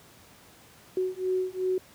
sine beating tone pair, 370 / 372.7 Hz, F#4 / F#4, 0 / +13 cents, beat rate 2.7 Hz, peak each -29 dBFS, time 0.97-1.78 s, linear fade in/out 2 ms, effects pink hiss -54 dBFS RMS until 1.94 s + high-pass 80 Hz 12 dB/octave

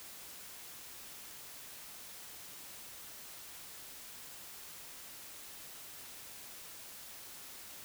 silence, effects white hiss -50 dBFS RMS until 7.84 s

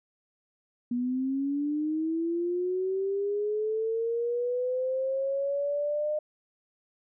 sine linear sweep, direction up, 240 to 609 Hz, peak -26 dBFS, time 0.91-6.19 s, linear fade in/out 5 ms, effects none

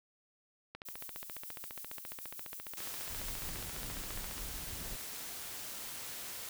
click train, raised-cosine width 0.3 ms, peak -28 dBFS, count 54, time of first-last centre 0.75-4.38 s, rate 14.6 Hz
violet noise with tremolo, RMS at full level -46 dBFS, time 0.85-3.5 s, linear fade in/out 10 ms, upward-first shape square, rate 6.6 Hz, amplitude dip 25%
white noise, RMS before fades -44 dBFS, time 2.77-6.49 s, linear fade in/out 2 ms
brown noise bursts, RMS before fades -46 dBFS, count 6, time 3.1-4.96 s, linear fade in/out 0 ms, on 290 ms, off 24 ms
effects none

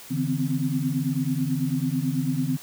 sine tone cluster, 141.3 / 160.9 / 252.9 / 262 Hz, C#3 / E3 / B3 / C4, +34 / -42 / +41 / +2 cents, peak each -28 dBFS, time 0.1-2.58 s, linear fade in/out 20 ms, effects white hiss -44 dBFS RMS until 2.62 s

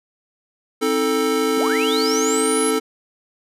square chord, A diminished, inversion first, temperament just, 264 / 316.8 / 440 Hz, C4 / Eb4 / A4, +16 / +31 / 0 cents, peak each -24 / -25 / -20 dBFS, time 0.81-2.8 s, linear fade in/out 20 ms
sine linear sweep, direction up, 180.3 to 11175 Hz, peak -23 dBFS, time 1.57-2.71 s, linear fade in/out 10 ms
effects resampled to 32000 Hz

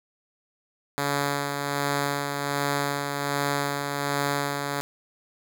5% pulse tone with tremolo, 142.3 Hz, C#3, 46 cents sharp, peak -12 dBFS, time 0.98-4.81 s, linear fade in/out 0 ms, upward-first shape sine, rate 1.3 Hz, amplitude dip 40%, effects none

